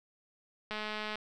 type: click train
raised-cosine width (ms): 0.3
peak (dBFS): -22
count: 96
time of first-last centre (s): 0.71-1.156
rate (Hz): 213
effects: none